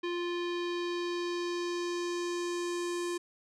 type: tone with low-pass filter sweep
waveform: square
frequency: 349.2 Hz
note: F4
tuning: in tune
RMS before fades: -34 dBFS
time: 0.03-3.18 s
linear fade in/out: 10 ms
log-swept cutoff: 3300 to 8700 Hz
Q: 1.8
effects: none